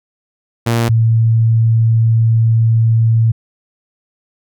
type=tone pair in turn; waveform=sawtooth / sine; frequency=116.54 / 113.42 Hz; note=A#2 / A#2; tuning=0 / -47 cents; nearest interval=unison; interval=47 cents; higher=first; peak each=-8 dBFS; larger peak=neither; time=0.66-0.89 / 0.89-3.32 s; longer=second; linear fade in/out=10 ms; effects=none